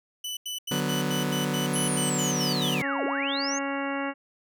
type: tone bursts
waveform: sawtooth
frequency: 2984 Hz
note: F#7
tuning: 14 cents sharp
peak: -28 dBFS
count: 12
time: 0.24-2.746 s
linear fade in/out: 5 ms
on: 130 ms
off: 86 ms
type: chord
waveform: sawtooth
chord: B minor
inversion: first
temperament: just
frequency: 148.16 / 185.21 / 246.9 Hz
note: D3 / F#3 / B3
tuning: +16 / +2 / 0 cents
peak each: -26 dBFS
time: 0.71-2.82 s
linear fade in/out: 5 ms
type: linear two-way sweep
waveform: sine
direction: down then up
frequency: 11050 to 254.8 to 6630 Hz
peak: -29 dBFS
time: 1.73-3.59 s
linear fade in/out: 10 ms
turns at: 3.05 s
type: harmonic tone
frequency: 277.2 Hz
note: C#4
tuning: in tune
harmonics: 1 / 2 / 3 / 4 / 5 / 6 / 7 / 8 / 10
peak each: -31 / -34 / -36 / -37 / -38 / -39 / -39 / -40 / -41 dBFS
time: 2.8-4.14 s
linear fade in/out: 50 ms
effects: none